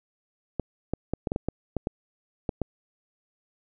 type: clicks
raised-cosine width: 2 ms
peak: -13 dBFS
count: 11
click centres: 0.597 / 0.936 / 1.136 / 1.272 / 1.319 / 1.361 / 1.486 / 1.767 / 1.871 / 2.492 / 2.617 s
effects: none